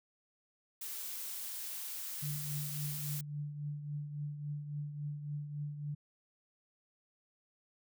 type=noise; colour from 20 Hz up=blue; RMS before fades=-42 dBFS; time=0.81-3.21 s; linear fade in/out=5 ms
type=tone with tremolo; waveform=sine; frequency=146.83 Hz; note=D3; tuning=in tune; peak=-35 dBFS; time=2.22-5.95 s; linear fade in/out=10 ms; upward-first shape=triangle; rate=3.6 Hz; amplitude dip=60%
effects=none